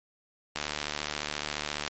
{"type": "click train", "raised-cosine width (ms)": 0.2, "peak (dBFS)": -13, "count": 99, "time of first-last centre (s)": [0.56, 1.877], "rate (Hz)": 74.4, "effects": ["MP3 32 kbps"]}